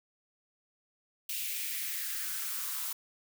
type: noise with high-pass filter sweep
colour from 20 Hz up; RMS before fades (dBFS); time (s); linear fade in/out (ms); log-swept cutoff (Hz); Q
blue; -36; 1.29-2.93; 5; 2700 to 1000; 2.9
effects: none